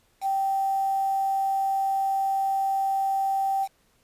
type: tone with quantisation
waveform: sine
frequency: 779 Hz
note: G5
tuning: 11 cents flat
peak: -22 dBFS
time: 0.21-3.68 s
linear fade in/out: 50 ms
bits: 7
effects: pink hiss -65 dBFS RMS until 4.03 s + resampled to 32000 Hz